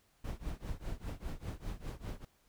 brown noise with tremolo, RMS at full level -37 dBFS, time 0.24-2.25 s, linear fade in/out 5 ms, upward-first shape triangle, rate 5 Hz, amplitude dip 100%, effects pink hiss -71 dBFS RMS until 2.48 s

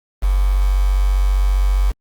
sine tone with quantisation, 47.55 Hz, F#1, 48 cents sharp, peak -12 dBFS, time 0.22-1.92 s, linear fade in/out 20 ms, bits 5, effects Opus 32 kbps

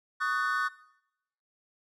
triangle chord, D# half-diminished seventh, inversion third, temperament just, 1120.1 / 1244.5 / 1493.4 / 1792.1 Hz, C#6 / D#6 / F#6 / A6, +18 / 0 / +16 / +31 cents, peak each -31 / -31 / -28 / -34 dBFS, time 0.2-0.69 s, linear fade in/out 20 ms, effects noise-tail reverb RT60 0.8 s tail -19 dB re dry

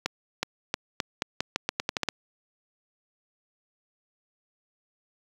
accelerating click train, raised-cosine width 0.2 ms, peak -8 dBFS, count 13, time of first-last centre 0.06-2.087 s, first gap 370 ms, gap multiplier 0.84, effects high-pass 100 Hz 12 dB/octave + 8-bit

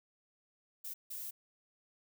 violet noise bursts at uneven times, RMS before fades -43 dBFS, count 2, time 0.84-0.94 / 1.1-1.31 s, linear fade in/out 10 ms, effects none

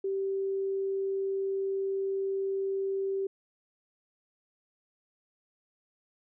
sine tone, 389 Hz, G4, 13 cents flat, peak -28 dBFS, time 0.04-3.27 s, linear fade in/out 5 ms, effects none

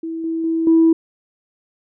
sine tone with level steps, 326.7 Hz, E4, 15 cents flat, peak -23 / -19 / -16 / -8 dBFS, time 0.03-0.93 s, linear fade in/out 5 ms, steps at 0.24 / 0.44 / 0.67 s, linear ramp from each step 2 ms, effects tanh soft clip ceiling -5 dBFS

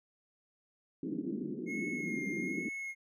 white band-pass noise, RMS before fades -38 dBFS, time 1.03-2.69 s, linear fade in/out 2 ms, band 170 to 360 Hz, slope 48 dB/octave
triangle tone with vibrato, 2155 Hz, C#7, 49 cents flat, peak -36 dBFS, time 1.66-2.95 s, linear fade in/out 50 ms, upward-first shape sine, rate 1.2 Hz, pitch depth 29 cents each way
effects none

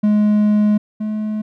triangle tone pair in turn, 210 / 214 Hz, G#3 / A3, +19 / -48 cents, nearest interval unison, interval 33 cents, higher second, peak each -9 / -17 dBFS, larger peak first, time 0.03-0.78 / 1-1.42 s, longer first, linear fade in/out 10 ms, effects none

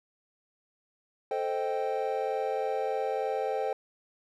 triangle chord, A half-diminished seventh, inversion none, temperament equal, 440 / 523.3 / 622.3 / 784 Hz, A4 / C5 / Eb5 / G5, 0 / 0 / 0 / 0 cents, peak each -31 / -31 / -35 / -31 dBFS, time 1.31-3.73 s, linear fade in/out 2 ms, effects none

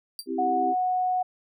sawtooth tone with exponential decay, 4699 Hz, D8, in tune, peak -26 dBFS, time 0.19-0.27 s, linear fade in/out 1 ms, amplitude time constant 16 ms
sine chord, C major, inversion none, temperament equal, 261.6 / 329.6 / 392 Hz, C4 / E4 / G4, 0 / 0 / 0 cents, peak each -31 dBFS, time 0.26-0.75 s, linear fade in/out 50 ms
sine tone, 735 Hz, F#5, 12 cents flat, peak -22 dBFS, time 0.38-1.23 s, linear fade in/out 10 ms
effects none

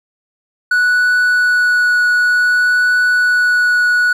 triangle tone with vibrato, 1473 Hz, F#6, 8 cents flat, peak -8 dBFS, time 0.71-4.13 s, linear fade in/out 5 ms, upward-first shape triangle, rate 0.55 Hz, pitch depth 9 cents each way, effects none

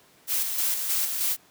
blue noise with tremolo, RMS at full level -25 dBFS, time 0.27-1.37 s, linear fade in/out 50 ms, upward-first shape square, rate 3.2 Hz, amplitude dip 40%, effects pink hiss -57 dBFS RMS until 1.5 s + high-pass 150 Hz 12 dB/octave

